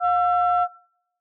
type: tone pair together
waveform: sine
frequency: 713.1 / 1344 Hz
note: F5 / E6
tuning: +36 / +33 cents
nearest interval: major seventh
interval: 1097 cents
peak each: -18 / -21 dBFS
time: 0-0.68 s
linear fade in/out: 50 ms
effects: noise-tail reverb RT60 0.8 s tail -24 dB re dry + tanh soft clip ceiling -10 dBFS